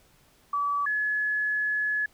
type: tone pair in turn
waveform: sine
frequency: 1148 / 1702.8 Hz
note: D6 / G#6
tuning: -40 / +43 cents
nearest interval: perfect fifth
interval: 683 cents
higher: second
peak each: -24 dBFS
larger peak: neither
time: 0.53-0.86 / 0.86-2.06 s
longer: second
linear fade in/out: 5 ms
effects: pink hiss -61 dBFS RMS until 2.13 s